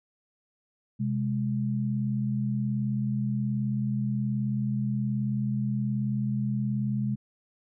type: tone pair together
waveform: sine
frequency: 128.65 / 207.4 Hz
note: C3 / G#3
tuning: -29 / -2 cents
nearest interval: minor sixth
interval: 827 cents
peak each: -28 dBFS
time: 0.99-7.16 s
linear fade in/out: 20 ms
effects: none